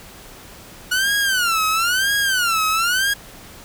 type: tone with vibrato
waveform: sawtooth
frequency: 1449 Hz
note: F#6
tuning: 37 cents flat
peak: -13 dBFS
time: 0.91-3.14 s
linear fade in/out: 10 ms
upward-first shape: sine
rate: 1 Hz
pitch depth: 220 cents each way
effects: pink hiss -41 dBFS RMS until 3.64 s